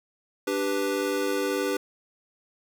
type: chord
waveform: square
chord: G major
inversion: second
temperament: equal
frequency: 293.7 / 392 / 493.9 Hz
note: D4 / G4 / B4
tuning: 0 / 0 / 0 cents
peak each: -31 / -29 / -30 dBFS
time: 0.47-1.77 s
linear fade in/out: 5 ms
effects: none